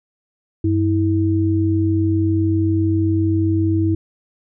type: tone pair together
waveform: sine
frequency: 96.3 / 323.9 Hz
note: G2 / E4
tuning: -30 / -30 cents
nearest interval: octave + major sixth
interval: 2100 cents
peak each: -17 dBFS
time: 0.64-3.95 s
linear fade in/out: 5 ms
effects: none